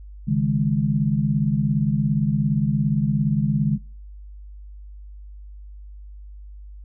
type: chord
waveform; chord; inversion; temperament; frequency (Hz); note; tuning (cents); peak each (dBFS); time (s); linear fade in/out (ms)
sine; C# suspended second; none; just; 138.59 / 155.92 / 207.9; C#3 / D#3 / G#3; 0 / +4 / +2; -22; 0.27-3.78; 20
effects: noise-tail reverb RT60 0.4 s tail -23 dB re dry + added 50 Hz sine -37 dBFS peak until 6.84 s